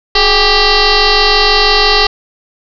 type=tone with frequency modulation; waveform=sine; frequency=1962 Hz; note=B6; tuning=12 cents flat; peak=-6 dBFS; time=0.15-2.07 s; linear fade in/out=5 ms; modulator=397 Hz; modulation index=7.2; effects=none